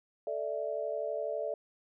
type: chord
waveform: sine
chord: A suspended fourth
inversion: none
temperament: equal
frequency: 440 / 587.3 / 659.3 Hz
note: A4 / D5 / E5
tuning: 0 / 0 / 0 cents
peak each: -38 / -35 / -37 dBFS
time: 0.27-1.54 s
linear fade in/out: 2 ms
effects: none